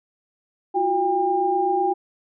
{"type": "tone cluster", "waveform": "sine", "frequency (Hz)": [340.9, 368.8, 801], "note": ["F4", "F#4", "G5"], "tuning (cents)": [-42, -6, 37], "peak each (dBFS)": [-28, -23, -20], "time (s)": [0.74, 1.94], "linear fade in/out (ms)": 20, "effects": []}